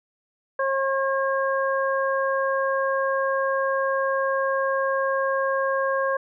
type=harmonic tone; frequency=540 Hz; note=C#5; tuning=45 cents flat; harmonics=1 / 2 / 3; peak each=-23 / -26 / -28 dBFS; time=0.59-6.17 s; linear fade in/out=5 ms; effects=none